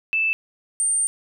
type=tone pair in turn; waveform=sine; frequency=2637 / 8811 Hz; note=E7 / C#9; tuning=0 / -12 cents; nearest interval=octave + major sixth; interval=2088 cents; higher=second; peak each=-18 dBFS; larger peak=neither; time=0.13-0.33 / 0.8-1.07 s; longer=second; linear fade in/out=0 ms; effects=none